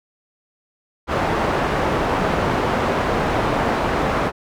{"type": "low-pass noise", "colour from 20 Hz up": "white", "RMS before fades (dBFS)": -20, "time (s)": [1.07, 4.32], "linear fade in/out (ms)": 50, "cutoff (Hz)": 990, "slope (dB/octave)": 12, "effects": []}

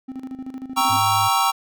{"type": "tone with tremolo", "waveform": "triangle", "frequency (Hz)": 261.6, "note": "C4", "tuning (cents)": 0, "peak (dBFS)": -26, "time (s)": [0.08, 1], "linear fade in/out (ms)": 10, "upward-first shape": "square", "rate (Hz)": 13, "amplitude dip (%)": 70}
{"type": "chord", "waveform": "square", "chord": "G diminished seventh", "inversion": "none", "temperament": "equal", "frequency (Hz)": [784, 932.3, 1108.7, 1318.5], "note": ["G5", "Bb5", "Db6", "Fb6"], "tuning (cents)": [0, 0, 0, 0], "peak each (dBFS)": -23, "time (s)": [0.76, 1.52], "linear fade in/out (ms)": 20}
{"type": "tone", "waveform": "sine", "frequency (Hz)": 104.8, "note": "G#2", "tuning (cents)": 16, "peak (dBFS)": -27, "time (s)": [0.89, 1.29], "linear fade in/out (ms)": 20}
{"effects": []}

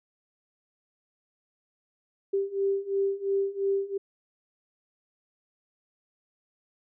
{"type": "beating tone pair", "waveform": "sine", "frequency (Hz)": [392, 394.9], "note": ["G4", "G4"], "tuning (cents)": [0, 13], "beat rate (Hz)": 2.9, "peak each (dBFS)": [-29, -27], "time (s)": [2.33, 3.98], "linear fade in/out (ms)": 10, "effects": []}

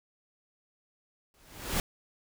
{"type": "noise with exponential growth", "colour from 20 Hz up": "pink", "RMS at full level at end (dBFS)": -27, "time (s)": [1.34, 1.8], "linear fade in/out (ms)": 1, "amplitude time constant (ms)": 100, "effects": []}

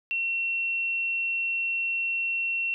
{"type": "tone", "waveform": "sine", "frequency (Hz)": 2720, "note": "F7", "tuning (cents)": -46, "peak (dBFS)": -25, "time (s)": [0.11, 2.74], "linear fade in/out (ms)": 0, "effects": []}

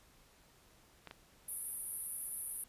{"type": "clicks", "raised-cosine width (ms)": 0.3, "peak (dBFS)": -31, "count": 2, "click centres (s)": [1.073, 1.111]}
{"type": "band-pass noise", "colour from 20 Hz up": "white", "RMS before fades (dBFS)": -43, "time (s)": [1.48, 2.64], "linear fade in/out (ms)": 5, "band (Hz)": [9500, 12000], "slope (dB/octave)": 96}
{"effects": ["pink hiss -65 dBFS RMS until 2.68 s", "resampled to 32000 Hz"]}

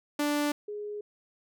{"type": "tone pair in turn", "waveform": ["sawtooth", "sine"], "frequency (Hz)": [293.4, 416.2], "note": ["D4", "G#4"], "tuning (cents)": [-2, 4], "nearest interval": "tritone", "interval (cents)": 606, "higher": "second", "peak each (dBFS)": [-22, -34], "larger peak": "first", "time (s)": [[0.19, 0.52], [0.68, 1.01]], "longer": "neither", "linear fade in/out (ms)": 5, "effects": []}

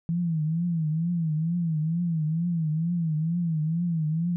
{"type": "tone with vibrato", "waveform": "sine", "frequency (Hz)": 163.7, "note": "E3", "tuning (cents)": -12, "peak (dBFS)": -23, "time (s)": [0.09, 4.36], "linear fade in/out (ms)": 0, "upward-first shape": "triangle", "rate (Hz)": 2.2, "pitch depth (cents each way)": 140, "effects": []}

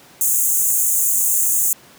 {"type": "high-pass noise", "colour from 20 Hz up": "pink", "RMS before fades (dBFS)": -17, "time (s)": [0.21, 1.73], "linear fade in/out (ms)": 2, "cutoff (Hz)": 6500, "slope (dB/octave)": 96, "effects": ["pink hiss -46 dBFS RMS until 1.98 s", "high-pass 150 Hz 12 dB/octave"]}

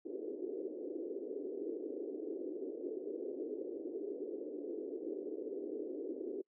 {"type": "band-pass noise", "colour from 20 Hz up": "white", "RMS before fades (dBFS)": -42, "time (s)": [0.05, 6.42], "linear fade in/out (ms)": 10, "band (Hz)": [300, 450], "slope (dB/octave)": 48, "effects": ["noise-tail reverb RT60 0.1 s tail -26 dB re dry"]}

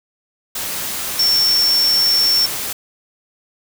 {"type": "tone in noise", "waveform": "sine", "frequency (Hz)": 5440, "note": "F8", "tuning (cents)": -46, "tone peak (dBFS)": -12, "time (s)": [1.19, 2.46], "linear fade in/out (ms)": 5, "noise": "white", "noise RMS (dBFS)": -24, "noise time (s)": [0.55, 2.73], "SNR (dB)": 9, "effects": []}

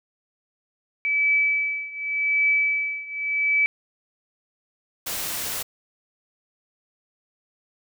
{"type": "tone with tremolo", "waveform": "sine", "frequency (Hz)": 2300, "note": "D7", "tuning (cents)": -37, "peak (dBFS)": -16, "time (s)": [1.05, 3.66], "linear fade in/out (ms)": 0, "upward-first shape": "triangle", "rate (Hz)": 0.87, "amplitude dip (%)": 90}
{"type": "noise", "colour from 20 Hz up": "white", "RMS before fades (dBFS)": -29, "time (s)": [5.06, 5.63], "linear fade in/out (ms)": 10}
{"effects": []}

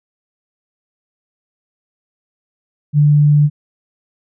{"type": "tone", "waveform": "sine", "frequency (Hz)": 147.5, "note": "D3", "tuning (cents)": 8, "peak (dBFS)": -7, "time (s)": [2.93, 3.5], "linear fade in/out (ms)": 50, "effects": []}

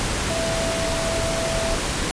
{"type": "tone in noise", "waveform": "sine", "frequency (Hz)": 659.3, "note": "E5", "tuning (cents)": 0, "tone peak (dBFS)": -25, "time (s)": [0.3, 1.75], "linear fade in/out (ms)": 0, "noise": "pink", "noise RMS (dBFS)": -24, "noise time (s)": [0, 2.11], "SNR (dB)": -4, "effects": ["resampled to 22050 Hz"]}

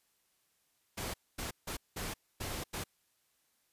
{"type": "noise bursts at uneven times", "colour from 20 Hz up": "pink", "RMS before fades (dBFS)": -39, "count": 6, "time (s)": [[0.97, 1.14], [1.38, 1.51], [1.67, 1.77], [1.96, 2.14], [2.4, 2.64], [2.73, 2.84]], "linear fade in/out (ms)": 10, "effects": ["white hiss -75 dBFS RMS until 3.72 s", "resampled to 32000 Hz"]}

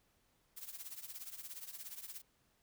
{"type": "noise with tremolo", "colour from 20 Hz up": "blue", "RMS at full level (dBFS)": -45, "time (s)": [0.56, 2.22], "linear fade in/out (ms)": 20, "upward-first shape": "triangle", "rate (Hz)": 17, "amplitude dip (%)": 85, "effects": ["pink hiss -75 dBFS RMS until 2.62 s"]}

